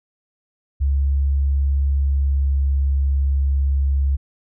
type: tone with pitch glide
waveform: sine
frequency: 69.3 to 68.82 Hz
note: C#2 to C#2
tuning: 0 to -12 cents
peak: -15 dBFS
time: 0.8-4.17 s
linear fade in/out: 20 ms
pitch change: -12 cents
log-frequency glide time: 2.03-2.51 s
effects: none